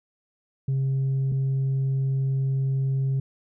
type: tone pair in turn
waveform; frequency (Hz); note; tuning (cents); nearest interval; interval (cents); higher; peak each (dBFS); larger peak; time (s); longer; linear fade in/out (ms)
sine; 134.5 / 134.5; C3 / C3; +48 / +48; unison; 0; neither; -19; neither; 0.68-1.32 / 1.32-3.2; second; 5
effects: tanh soft clip ceiling -20 dBFS